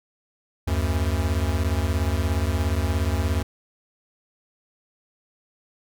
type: beating tone pair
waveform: square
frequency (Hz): 74.7 / 91.7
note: D2 / F#2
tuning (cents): +30 / -15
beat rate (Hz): 17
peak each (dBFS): -24 / -25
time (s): 0.67-3.43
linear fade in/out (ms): 10
effects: none